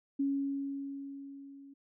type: tone with level ramp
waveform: sine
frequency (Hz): 277.2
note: C#4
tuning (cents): 0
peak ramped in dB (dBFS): -27 to -50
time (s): 0.19-1.74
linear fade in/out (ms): 10
effects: none